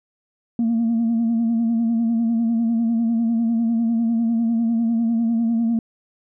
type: tone with vibrato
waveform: sine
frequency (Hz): 230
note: A#3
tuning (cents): -23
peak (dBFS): -15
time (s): 0.59-5.79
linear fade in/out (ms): 2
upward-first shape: sine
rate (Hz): 10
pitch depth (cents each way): 43
effects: tanh soft clip ceiling -14 dBFS